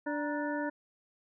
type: harmonic tone with a mistuned harmonic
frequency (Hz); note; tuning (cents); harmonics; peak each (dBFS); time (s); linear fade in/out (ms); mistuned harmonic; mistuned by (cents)
293.7; D4; 0; 1 / 2 / 3 / 5 / 6; -34 / -37 / -39 / -41 / -42; 0.06-0.7; 10; 3; +110
effects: none